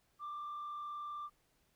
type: tone with frequency modulation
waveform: sine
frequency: 1182 Hz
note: D6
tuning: 11 cents sharp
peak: -39 dBFS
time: 0.19-1.3 s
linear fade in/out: 50 ms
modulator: 40.8 Hz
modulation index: 0.38
effects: tanh soft clip ceiling -39 dBFS + pink hiss -75 dBFS RMS until 1.75 s